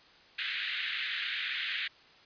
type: band-pass noise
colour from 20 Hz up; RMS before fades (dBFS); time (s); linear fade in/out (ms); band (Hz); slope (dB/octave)
pink; -35; 0.38-1.88; 10; 1600 to 3900; 48
effects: white hiss -58 dBFS RMS until 2.25 s + resampled to 11025 Hz